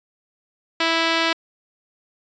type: tone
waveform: 5% pulse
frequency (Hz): 329.1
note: E4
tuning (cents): -3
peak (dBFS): -6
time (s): 0.8-1.33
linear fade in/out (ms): 5
effects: resampled to 16000 Hz